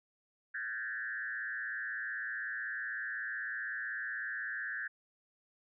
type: tone with frequency modulation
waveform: sine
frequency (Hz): 1661.2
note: G#6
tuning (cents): 0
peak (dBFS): -36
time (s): 0.54-4.88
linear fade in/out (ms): 10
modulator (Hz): 116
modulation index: 1.4
effects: none